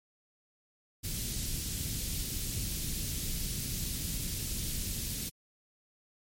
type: band-stop noise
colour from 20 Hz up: pink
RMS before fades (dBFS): -35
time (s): 1.03-5.3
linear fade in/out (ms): 20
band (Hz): 200 to 4200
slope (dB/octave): 12
effects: MP3 64 kbps